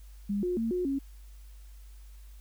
sine tone with pitch steps, 202.3 / 358.4 / 227.1 / 360.9 / 274.2 Hz, G#3 / F4 / A#3 / F#4 / C#4, -45 / +45 / -45 / -43 / -19 cents, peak -27 dBFS, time 0.29-0.99 s, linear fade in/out 10 ms, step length 140 ms, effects added 50 Hz sine -46 dBFS peak until 2.4 s + white hiss -63 dBFS RMS until 2.4 s

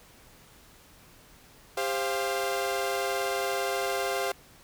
sawtooth tone cluster, 398.9 / 526 / 695 Hz, G4 / C5 / F5, +30 / +9 / -9 cents, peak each -28 dBFS, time 1.77-4.32 s, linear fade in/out 5 ms, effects pink hiss -55 dBFS RMS until 4.63 s

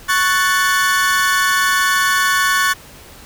40% pulse chord, F# minor, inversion second, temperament equal with one note detuned, 1108.7 / 1485.1 / 1760 Hz, C#6 / F#6 / A6, 0 / +6 / 0 cents, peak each -17 dBFS, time 0.08-2.74 s, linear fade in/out 20 ms, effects pink hiss -40 dBFS RMS until 3.25 s

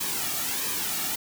white noise with flanger, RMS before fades -29 dBFS, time 0-1.16 s, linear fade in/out 10 ms, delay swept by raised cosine 1.4 to 1.99 ms, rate 1.5 Hz, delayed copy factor -0.6, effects none

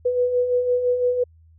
sine beating tone pair, 489 / 494.9 Hz, B4 / B4, -17 / +4 cents, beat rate 5.9 Hz, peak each -27 / -18 dBFS, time 0.05-1.24 s, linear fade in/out 10 ms, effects added 81 Hz sine -49 dBFS peak until 1.58 s

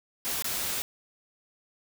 white noise with dropouts, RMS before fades -31 dBFS, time 0.25-0.82 s, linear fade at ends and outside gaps 0 ms, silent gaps 0.423-0.444 s, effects none

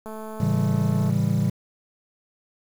click train, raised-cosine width 1 ms, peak -24 dBFS, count 227, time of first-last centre 0.06-1.097 s, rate 218 Hz
triangle chord, A dominant seventh, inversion none, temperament equal with one note detuned, 110 / 138.59 / 164.81 / 198.96 Hz, A2 / C#3 / E3 / G3, 0 / 0 / 0 / +26 cents, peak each -23 dBFS, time 0.4-1.5 s, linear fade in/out 5 ms
effects 7-bit

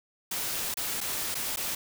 white noise with dropouts, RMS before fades -32 dBFS, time 0.31-1.75 s, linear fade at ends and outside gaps 5 ms, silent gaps 0.742-0.77 / 1.006-1.011 / 1.345-1.351 / 1.561-1.571 s, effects none

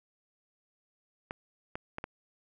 clicks, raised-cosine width 0.5 ms, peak -21 dBFS, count 4, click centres 1.309 / 1.755 / 1.984 / 2.041 s, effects none

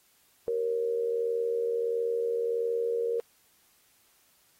sine tone with amplitude modulation, 467.2 Hz, A#4, 4 cents sharp, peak -23 dBFS, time 0.48-3.2 s, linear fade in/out 0 ms, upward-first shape sine, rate 81.5 Hz, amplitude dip 65%, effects white hiss -65 dBFS RMS until 4.59 s + AAC 48 kbps

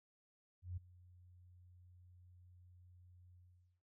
sine tone with ADSR envelope, 89.5 Hz, F2, 43 cents sharp, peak -39 dBFS, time 0.62-3.82 s, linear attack 150 ms, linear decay 12 ms, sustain -21 dB, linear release 470 ms, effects none

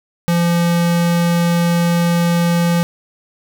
square tone, 171.4 Hz, F3, 32 cents flat, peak -13 dBFS, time 0.28-2.83 s, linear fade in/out 0 ms, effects none

